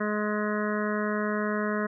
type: harmonic tone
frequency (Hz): 210.4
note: G#3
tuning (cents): +23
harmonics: 1 / 2 / 3 / 5 / 6 / 7 / 8 / 9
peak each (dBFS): -29 / -32 / -34 / -36 / -37 / -37 / -38 / -39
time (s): 0-1.87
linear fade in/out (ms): 10
effects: none